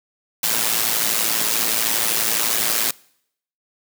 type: noise with amplitude modulation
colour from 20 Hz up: white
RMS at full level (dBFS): -17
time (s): 0.43-2.91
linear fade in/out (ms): 5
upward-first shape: sine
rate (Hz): 112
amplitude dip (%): 70
effects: noise-tail reverb RT60 0.7 s tail -24 dB re dry + high-pass 150 Hz 12 dB/octave